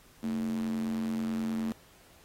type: tone with high-pass filter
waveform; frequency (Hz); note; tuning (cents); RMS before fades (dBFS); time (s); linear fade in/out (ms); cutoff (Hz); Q
square; 44.68; F1; +40; -32; 0.23-1.72; 0; 230; 8.4
effects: pink hiss -59 dBFS RMS until 2.24 s + AAC 48 kbps